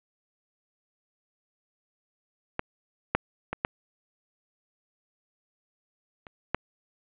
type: clicks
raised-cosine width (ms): 0.5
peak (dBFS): -12 / -6 / -15 / -9 / -29 / -9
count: 6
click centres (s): 2.594 / 3.15 / 3.53 / 3.649 / 6.268 / 6.546
effects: resampled to 8000 Hz + 8-bit